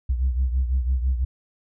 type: beating tone pair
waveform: sine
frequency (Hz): 63.2 / 69.2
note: B1 / C#2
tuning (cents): +41 / -2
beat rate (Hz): 6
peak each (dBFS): -19 / -25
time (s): 0.09-1.25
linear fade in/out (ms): 10
effects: tanh soft clip ceiling -15 dBFS